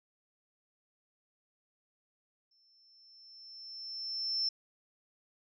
sine tone with exponential growth, 5340 Hz, E8, 22 cents sharp, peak -28 dBFS, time 2.51-4.49 s, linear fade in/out 5 ms, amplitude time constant 430 ms, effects none

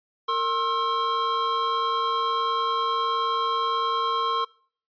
square tone cluster, 459.5 / 1069 / 1320 Hz, A#4 / C6 / E6, -25 / +37 / +2 cents, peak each -32 / -24 / -31 dBFS, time 0.28-4.45 s, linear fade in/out 10 ms, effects noise-tail reverb RT60 0.5 s tail -24 dB re dry + resampled to 11025 Hz

